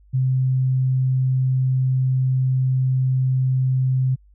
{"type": "tone", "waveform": "sine", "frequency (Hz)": 130, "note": "C3", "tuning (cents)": -11, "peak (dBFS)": -16, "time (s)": [0.13, 4.16], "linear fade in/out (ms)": 20, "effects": ["added 50 Hz sine -49 dBFS peak until 4.34 s"]}